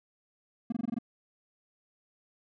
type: tone bursts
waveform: triangle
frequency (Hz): 233.1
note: A#3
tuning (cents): 0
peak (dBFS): -26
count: 7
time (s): 0.7-0.987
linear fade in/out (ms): 5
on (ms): 23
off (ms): 21
effects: none